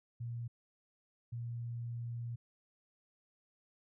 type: tone bursts at uneven times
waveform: sine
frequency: 118.2 Hz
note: A#2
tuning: 24 cents sharp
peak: -38 dBFS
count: 2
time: 0.2-0.48 / 1.32-2.36 s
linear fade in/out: 10 ms
effects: none